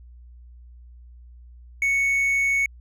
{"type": "tone", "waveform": "triangle", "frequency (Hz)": 2217, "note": "C#7", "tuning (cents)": 0, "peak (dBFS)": -17, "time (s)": [1.82, 2.66], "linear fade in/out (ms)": 2, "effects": ["added 60 Hz sine -43 dBFS peak until 2.8 s"]}